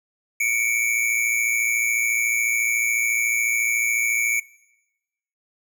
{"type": "tone pair together", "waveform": "square", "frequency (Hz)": [2214, 2328], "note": ["C#7", "D7"], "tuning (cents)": [-3, -16], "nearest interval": "minor second", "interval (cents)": 87, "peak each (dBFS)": -23, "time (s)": [0.4, 4.4], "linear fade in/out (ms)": 5, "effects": ["noise-tail reverb RT60 1.0 s tail -21 dB re dry"]}